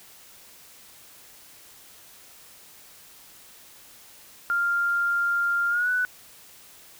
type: tone with pitch glide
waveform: sine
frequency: 1396.9 to 1488.5 Hz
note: F6 to F#6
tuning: 0 to +10 cents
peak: -21 dBFS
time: 4.5-6.05 s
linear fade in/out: 0 ms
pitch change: +110 cents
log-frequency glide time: 5.69-5.9 s
effects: white hiss -50 dBFS RMS until 6.99 s